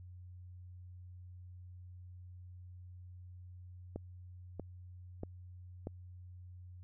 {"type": "click train", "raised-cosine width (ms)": 2, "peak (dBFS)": -27, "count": 4, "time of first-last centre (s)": [3.96, 5.871], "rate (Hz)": 1.57, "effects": ["added 90 Hz sine -49 dBFS peak until 6.83 s"]}